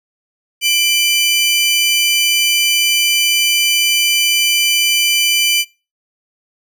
sawtooth tone pair together, 2362 / 3000 Hz, D7 / F#7, +9 / +23 cents, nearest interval major third, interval 414 cents, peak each -11 dBFS, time 0.61-5.65 s, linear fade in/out 50 ms, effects noise-tail reverb RT60 0.3 s tail -23 dB re dry

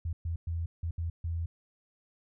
sine tone bursts at uneven times, 83.6 Hz, E2, 25 cents sharp, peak -30 dBFS, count 6, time 0.05-0.13 / 0.25-0.36 / 0.47-0.66 / 0.83-0.91 / 0.98-1.1 / 1.24-1.46 s, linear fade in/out 5 ms, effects none

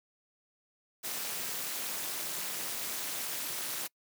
white noise with amplitude modulation, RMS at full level -33 dBFS, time 1.03-3.88 s, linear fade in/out 20 ms, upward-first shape sine, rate 265 Hz, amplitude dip 85%, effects noise-tail reverb RT60 0.1 s tail -25 dB re dry + high-pass 150 Hz 12 dB/octave

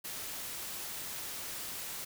white noise, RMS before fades -41 dBFS, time 0.04-2.05 s, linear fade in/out 10 ms, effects none

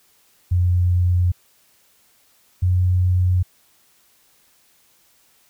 sine tone pair in turn, 89.1 / 90.81 Hz, F2 / F#2, +35 / -32 cents, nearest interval unison, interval 33 cents, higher second, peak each -14 dBFS, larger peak neither, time 0.51-1.32 / 2.62-3.43 s, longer neither, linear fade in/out 10 ms, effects white hiss -58 dBFS RMS until 5.49 s

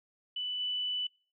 sine tone with level steps, 2983 Hz, F#7, 13 cents sharp, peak -33 / -31 dBFS, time 0.36-1.07 s, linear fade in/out 5 ms, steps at 0.59 s, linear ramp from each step 20 ms, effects noise-tail reverb RT60 0.4 s tail -24 dB re dry

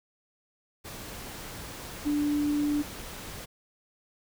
sine tone in noise, 293.7 Hz, D4, in tune, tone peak -24 dBFS, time 2.05-2.83 s, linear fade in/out 20 ms, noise pink, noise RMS -41 dBFS, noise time 0.84-3.46 s, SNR +14 dB, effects none

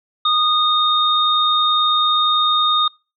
sine tone pair together, 1235 / 3689 Hz, D#6 / A#7, -13 / -19 cents, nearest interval octave + perfect fifth, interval 1894 cents, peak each -16 dBFS, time 0.25-2.88 s, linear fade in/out 5 ms, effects noise-tail reverb RT60 0.3 s tail -26 dB re dry

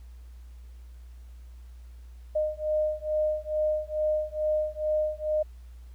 sine beating tone pair, 612 / 614.3 Hz, D#5 / D#5, -29 / -22 cents, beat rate 2.3 Hz, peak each -28 dBFS, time 2.35-5.43 s, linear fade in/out 10 ms, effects added 60 Hz sine -43 dBFS peak until 5.94 s + pink hiss -65 dBFS RMS until 5.94 s

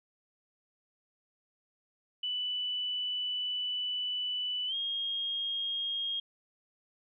sine tone with pitch glide, 2979 to 3249 Hz, F#7 to G#7, +11 to -39 cents, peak -31 dBFS, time 2.23-6.2 s, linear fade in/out 5 ms, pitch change +150 cents, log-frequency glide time 4.67-4.75 s, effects none

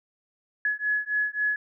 sine beating tone pair, 1693 / 1696.7 Hz, G#6 / G#6, +33 / +37 cents, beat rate 3.7 Hz, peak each -27 dBFS, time 0.65-1.56 s, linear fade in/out 2 ms, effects none

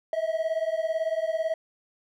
triangle beating tone pair, 636 / 654 Hz, D#5 / E5, +38 / -14 cents, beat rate 18 Hz, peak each -26 dBFS, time 0.13-1.54 s, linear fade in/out 2 ms, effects none

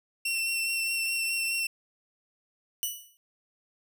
sawtooth tone with vibrato, 2709 Hz, E7, 47 cents sharp, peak -24 dBFS, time 0.25-1.67 s, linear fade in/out 5 ms, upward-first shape sine, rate 4.8 Hz, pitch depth 15 cents each way
5% pulse tone with exponential decay, 2958 Hz, F#7, 1 cent flat, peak -17 dBFS, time 2.83-3.17 s, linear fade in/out 0 ms, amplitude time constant 73 ms
effects none

